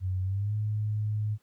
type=tone with pitch glide; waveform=sine; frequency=93 to 106.21 Hz; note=F#2 to G#2; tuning=+9 to +39 cents; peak=-26 dBFS; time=0-1.38 s; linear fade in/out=50 ms; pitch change=+230 cents; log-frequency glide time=0.22-0.54 s; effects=pink hiss -71 dBFS RMS until 1.42 s + high-pass 60 Hz 12 dB/octave